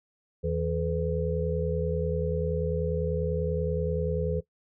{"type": "tone cluster", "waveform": "sine", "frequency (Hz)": [81.3, 161.6, 430.7, 501], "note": ["E2", "E3", "A4", "B4"], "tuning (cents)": [-23, -34, -37, 25], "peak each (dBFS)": -31, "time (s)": [0.43, 4.41], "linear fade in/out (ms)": 20, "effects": ["noise-tail reverb RT60 0.1 s tail -18 dB re dry"]}